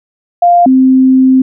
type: tone pair in turn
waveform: sine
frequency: 698.5 / 260.8 Hz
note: F5 / C4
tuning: 0 / -5 cents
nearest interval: octave + perfect fourth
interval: 1705 cents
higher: first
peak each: -3 dBFS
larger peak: neither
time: 0.42-0.66 / 0.66-1.42 s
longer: second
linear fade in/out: 5 ms
effects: none